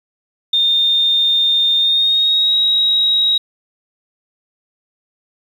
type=tone with pitch glide; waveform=sine; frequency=3637 to 3813 Hz; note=A#7 to A#7; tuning=-43 to +38 cents; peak=-11 dBFS; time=0.53-3.38 s; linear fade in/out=5 ms; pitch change=+81 cents; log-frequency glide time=1.77-2.55 s; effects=7-bit